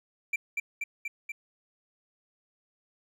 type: tone with echo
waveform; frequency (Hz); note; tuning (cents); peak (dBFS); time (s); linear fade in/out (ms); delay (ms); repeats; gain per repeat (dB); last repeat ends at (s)
triangle; 2349; D7; 0; -24; 0.33-0.36; 5; 240; 4; -2; 1.32
effects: none